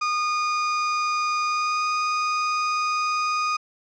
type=tone with pitch glide; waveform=35% pulse; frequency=1226 to 1235.2 Hz; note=D#6 to D#6; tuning=-26 to -13 cents; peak=-20 dBFS; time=0.01-3.57 s; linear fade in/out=10 ms; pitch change=+13 cents; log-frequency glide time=1.45-1.86 s; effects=resampled to 16000 Hz